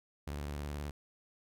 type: tone with vibrato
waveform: sawtooth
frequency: 72.7 Hz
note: D2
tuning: 17 cents flat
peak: -34 dBFS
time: 0.27-0.91 s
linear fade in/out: 5 ms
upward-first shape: sine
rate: 19 Hz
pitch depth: 120 cents each way
effects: none